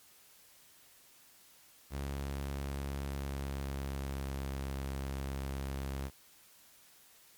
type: tone with pitch glide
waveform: sawtooth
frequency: 69.3 to 67.87 Hz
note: C#2 to C#2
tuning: 0 to -36 cents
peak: -32 dBFS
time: 1.9-6.11 s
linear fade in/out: 50 ms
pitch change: -36 cents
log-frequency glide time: 3-4.44 s
effects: white hiss -61 dBFS RMS until 7.37 s + MP3 96 kbps